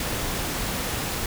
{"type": "noise", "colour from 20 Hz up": "pink", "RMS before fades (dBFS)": -28, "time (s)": [0, 1.26], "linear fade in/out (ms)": 2, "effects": []}